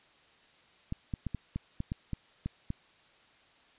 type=clicks; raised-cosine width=5 ms; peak=-21 dBFS; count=10; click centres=0.924 / 1.138 / 1.267 / 1.347 / 1.56 / 1.804 / 1.919 / 2.133 / 2.46 / 2.704 s; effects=white hiss -62 dBFS RMS until 3.78 s + resampled to 8000 Hz

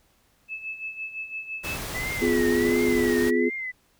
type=tone with tremolo; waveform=sine; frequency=2611 Hz; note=E7; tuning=17 cents flat; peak=-29 dBFS; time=0.48-1.79 s; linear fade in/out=50 ms; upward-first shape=sine; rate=5.9 Hz; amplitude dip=70%
type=noise; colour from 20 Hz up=pink; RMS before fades=-33 dBFS; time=1.63-3.31 s; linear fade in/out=20 ms
type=tone with vibrato; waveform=sine; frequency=1975.5 Hz; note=B6; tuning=in tune; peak=-29 dBFS; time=1.94-3.72 s; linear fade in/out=20 ms; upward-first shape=triangle; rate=1.4 Hz; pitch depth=130 cents each way
type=chord; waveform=sine; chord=F diminished; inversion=second; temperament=just; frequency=251.4 / 349.2 / 419.1 Hz; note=Cb4 / F4 / Ab4; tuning=+31 / 0 / +16 cents; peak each=-24 dBFS; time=2.21-3.5 s; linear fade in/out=20 ms
effects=pink hiss -64 dBFS RMS until 3.99 s

